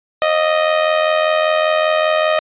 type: tone with amplitude modulation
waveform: sawtooth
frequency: 622.3 Hz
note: D#5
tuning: in tune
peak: -6 dBFS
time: 0.22-2.39 s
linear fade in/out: 0 ms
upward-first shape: sine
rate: 85.1 Hz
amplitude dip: 60%
effects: resampled to 8000 Hz